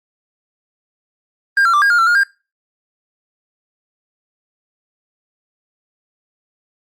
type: tone with pitch steps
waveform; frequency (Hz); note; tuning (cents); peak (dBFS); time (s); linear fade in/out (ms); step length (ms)
triangle; 1603 / 1363 / 1176 / 1623 / 1418 / 1347 / 1423 / 1605; G6 / F6 / D6 / G#6 / F6 / E6 / F6 / G6; +38 / -43 / +2 / -40 / +26 / +37 / +32 / +40; -8; 1.57-2.234; 2; 83
effects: noise-tail reverb RT60 0.3 s tail -22 dB re dry + Opus 24 kbps